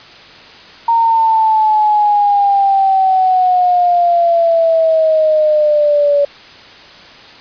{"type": "exponential sweep", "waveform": "sine", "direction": "down", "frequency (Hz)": [927, 570], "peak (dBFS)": -8, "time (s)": [0.88, 6.25], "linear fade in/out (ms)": 5, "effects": ["white hiss -37 dBFS RMS until 7.4 s", "resampled to 11025 Hz"]}